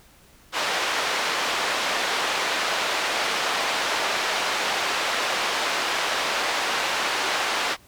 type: band-pass noise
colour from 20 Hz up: pink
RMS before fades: -25 dBFS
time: 0.52-7.77 s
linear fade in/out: 50 ms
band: 660 to 4600 Hz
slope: 12 dB/octave
effects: pink hiss -54 dBFS RMS until 7.87 s